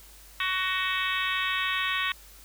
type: harmonic tone with a mistuned harmonic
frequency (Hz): 373.4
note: F#4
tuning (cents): +16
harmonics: 3 / 4 / 5 / 6 / 7 / 8 / 9 / 10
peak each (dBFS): -32 / -35 / -31 / -35 / -33 / -37 / -36 / -36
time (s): 0.4-2.12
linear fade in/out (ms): 2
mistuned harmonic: 8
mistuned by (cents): +43
effects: added 50 Hz sine -52 dBFS peak until 2.44 s + white hiss -52 dBFS RMS until 2.44 s